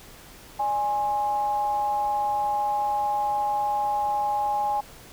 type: tone with frequency modulation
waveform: sine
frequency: 828 Hz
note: G#5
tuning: 5 cents flat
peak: -22 dBFS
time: 0.59-4.81 s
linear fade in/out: 10 ms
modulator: 238 Hz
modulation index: 0.38
effects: pink hiss -47 dBFS RMS until 5.12 s